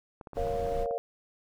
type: clicks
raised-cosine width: 1 ms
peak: -29 dBFS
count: 8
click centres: 0.212 / 0.272 / 0.333 / 0.374 / 0.471 / 0.666 / 0.859 / 0.91 s
type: noise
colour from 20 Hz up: brown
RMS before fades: -36 dBFS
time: 0.34-0.87 s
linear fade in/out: 50 ms
type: chord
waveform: sine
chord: Bb minor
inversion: none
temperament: equal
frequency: 466.2 / 554.4 / 698.5 Hz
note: Bb4 / Db5 / F5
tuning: 0 / 0 / 0 cents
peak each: -32 / -34 / -34 dBFS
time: 0.37-0.98 s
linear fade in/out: 0 ms
effects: none